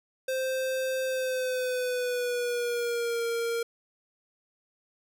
square tone with pitch glide, 522 to 465 Hz, C5 to A#4, -4 to -4 cents, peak -28 dBFS, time 0.28-3.63 s, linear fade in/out 5 ms, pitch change -200 cents, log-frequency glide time 1.05-3.24 s, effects none

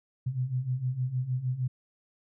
sine beating tone pair, 123.47 / 129.97 Hz, B2 / C3, 0 / -11 cents, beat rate 6.5 Hz, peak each -33 / -29 dBFS, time 0.26-1.68 s, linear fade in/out 10 ms, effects none

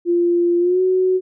sine tone with pitch glide, 346.6 to 371.5 Hz, F4 to F#4, -13 to +7 cents, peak -13 dBFS, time 0.05-1.21 s, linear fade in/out 50 ms, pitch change +120 cents, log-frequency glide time 0.59-0.81 s, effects none

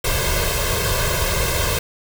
pink noise with comb filter, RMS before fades -20 dBFS, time 0.04-1.79 s, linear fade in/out 5 ms, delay 1.9 ms, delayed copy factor +0.95, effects none

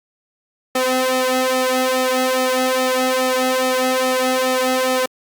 sawtooth tone with flanger, 257.1 Hz, C4, 30 cents flat, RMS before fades -18 dBFS, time 0.75-5.06 s, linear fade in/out 5 ms, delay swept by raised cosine 1.6 to 2.38 ms, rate 2.4 Hz, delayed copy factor +1, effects Opus 48 kbps

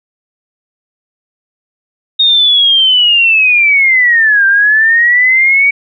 sine linear two-way sweep, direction down then up, 3722 to 1570 to 2268 Hz, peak -5 dBFS, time 2.19-5.71 s, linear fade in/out 10 ms, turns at 4.46 s, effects none

